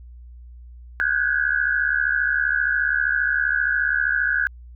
sine tone cluster, 1463 / 1518 / 1591 / 1666 Hz, F#6 / F#6 / G6 / G#6, -20 / +44 / +25 / +5 cents, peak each -24 dBFS, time 1-4.47 s, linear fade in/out 0 ms, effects added 60 Hz sine -39 dBFS peak until 4.75 s

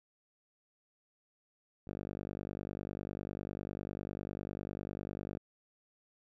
5% pulse tone with band-pass filter, 50 Hz, G1, 35 cents sharp, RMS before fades -43 dBFS, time 1.87-5.38 s, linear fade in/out 5 ms, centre 170 Hz, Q 0.51, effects none

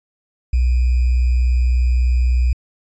sine tone with sample-and-hold, 61.74 Hz, B1, in tune, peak -12 dBFS, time 0.53-2.53 s, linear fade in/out 5 ms, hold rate 2450 Hz, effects resampled to 16000 Hz

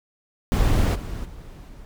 brown noise with level steps, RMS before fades -18 / -31 / -40 / -42 dBFS, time 0.52-1.85 s, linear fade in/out 0 ms, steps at 0.94 / 1.24 / 1.67 s, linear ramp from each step 20 ms, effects none

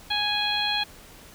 harmonic tone, 830.6 Hz, G#5, in tune, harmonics 1 / 2 / 3 / 4 / 5, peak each -30 / -32 / -31 / -27 / -29 dBFS, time 0.1-0.84 s, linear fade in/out 10 ms, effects pink hiss -48 dBFS RMS until 1.34 s

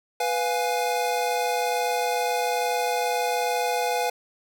square chord, F diminished, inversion second, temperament equal with one note detuned, 493.9 / 703.7 / 830.6 Hz, Cb5 / F5 / Ab5, 0 / +13 / 0 cents, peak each -28 dBFS, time 0.2-4.1 s, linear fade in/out 5 ms, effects none

